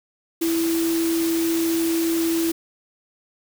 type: tone in noise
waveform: sine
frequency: 330.8 Hz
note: E4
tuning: 6 cents sharp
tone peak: -19 dBFS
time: 0.41-2.52 s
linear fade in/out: 10 ms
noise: white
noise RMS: -30 dBFS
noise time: 0.41-2.52 s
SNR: +8 dB
effects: none